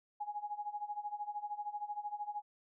sine tone with tremolo, 831 Hz, G#5, 1 cent sharp, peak -35 dBFS, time 0.2-2.42 s, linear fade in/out 10 ms, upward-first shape sine, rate 13 Hz, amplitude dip 85%, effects none

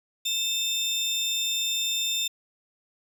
30% pulse tone pair together, 2637 / 3610 Hz, E7 / A7, 0 / +44 cents, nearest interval perfect fourth, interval 544 cents, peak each -31 / -23 dBFS, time 0.25-2.28 s, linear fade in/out 10 ms, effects none

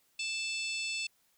harmonic tone, 880 Hz, A5, in tune, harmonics 3 / 4 / 5 / 6 / 7 / 8 / 9, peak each -35 / -42 / -42 / -44 / -54 / -50 / -44 dBFS, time 0.19-1.07 s, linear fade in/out 5 ms, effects white hiss -71 dBFS RMS until 1.37 s

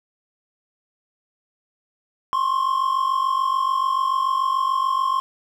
triangle tone pair together, 1053.1 / 1100 Hz, C6 / C#6, +11 / -14 cents, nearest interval minor second, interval 75 cents, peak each -18 / -22 dBFS, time 2.33-5.2 s, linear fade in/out 0 ms, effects none

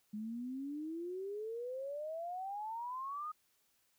sine exponential sweep, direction up, 207.4 to 1258 Hz, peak -39 dBFS, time 0.13-3.32 s, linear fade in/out 10 ms, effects white hiss -75 dBFS RMS until 3.98 s

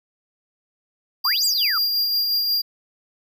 square tone with tremolo, 4790 Hz, D8, 33 cents sharp, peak -18 dBFS, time 1.24-2.62 s, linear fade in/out 10 ms, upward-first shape sine, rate 5.6 Hz, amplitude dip 30%
sine exponential two-way sweep, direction up then down, 958 to 8310 to 1195 Hz, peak -23 dBFS, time 1.25-1.78 s, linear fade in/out 2 ms, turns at 1.45 s
effects none

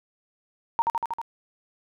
sine tone with echo, 926 Hz, A#5, 12 cents flat, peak -18 dBFS, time 0.79-0.82 s, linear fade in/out 0 ms, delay 79 ms, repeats 5, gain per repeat -2 dB, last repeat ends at 1.215 s, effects none

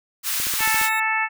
white high-pass noise, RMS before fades -24 dBFS, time 0.23-0.9 s, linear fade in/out 50 ms, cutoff 1100 Hz, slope 24 dB/octave
click train, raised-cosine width 2 ms, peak -24 dBFS, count 7, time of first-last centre 0.4-0.814 s, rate 14.5 Hz
harmonic tone, 440 Hz, A4, in tune, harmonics 2 / 3 / 4 / 5 / 6, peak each -25 / -28 / -24 / -25 / -28 dBFS, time 0.58-1.29 s, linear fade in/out 50 ms
5% pulse tone, 3729 Hz, A#7, in tune, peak -23 dBFS, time 0.77-1 s, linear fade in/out 5 ms
effects none

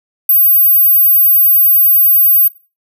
sine tone, 14410 Hz, A9, 40 cents sharp, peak -3 dBFS, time 0.29-2.48 s, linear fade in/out 5 ms, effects noise-tail reverb RT60 0.3 s tail -20 dB re dry + tanh soft clip ceiling -3 dBFS

